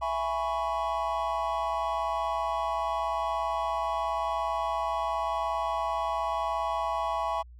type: chord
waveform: triangle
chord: C# minor seventh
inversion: first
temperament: equal with one note detuned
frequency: 665.8 / 830.6 / 987.8 / 1108.7 Hz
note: E5 / G#5 / B5 / C#6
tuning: +17 / 0 / 0 / 0 cents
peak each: -31 dBFS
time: 0.01-7.43 s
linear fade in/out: 20 ms
effects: added 60 Hz sine -46 dBFS peak until 7.59 s